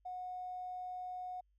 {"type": "tone with tanh clipping", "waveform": "triangle", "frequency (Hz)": 730, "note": "F#5", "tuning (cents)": -24, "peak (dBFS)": -40, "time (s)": [0.05, 1.41], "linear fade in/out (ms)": 10, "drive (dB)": 2, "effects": ["added 50 Hz sine -70 dBFS peak until 1.58 s"]}